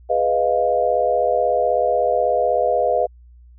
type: chord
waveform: sine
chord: F half-diminished seventh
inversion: first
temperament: equal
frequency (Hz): 415.3 / 493.9 / 622.3 / 698.5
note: Ab4 / Cb5 / Eb5 / F5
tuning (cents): 0 / 0 / 0 / 0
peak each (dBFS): -26 / -20 / -20 / -20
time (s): 0.09-3.07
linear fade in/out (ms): 20
effects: added 60 Hz sine -43 dBFS peak until 3.58 s